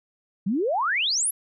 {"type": "exponential sweep", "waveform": "sine", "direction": "up", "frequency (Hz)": [176, 11750], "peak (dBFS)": -21, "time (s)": [0.46, 1.31], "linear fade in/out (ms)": 10, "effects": []}